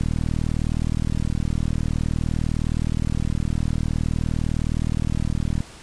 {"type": "click train", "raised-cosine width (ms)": 5, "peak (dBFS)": -11, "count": 222, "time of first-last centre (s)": [0.01, 5.605], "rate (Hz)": 39.5, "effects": ["pink hiss -43 dBFS RMS until 5.82 s", "resampled to 22050 Hz"]}